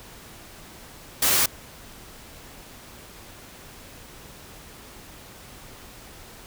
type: noise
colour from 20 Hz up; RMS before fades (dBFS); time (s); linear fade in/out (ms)
white; -20; 1.22-1.46; 5
effects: pink hiss -45 dBFS RMS until 6.46 s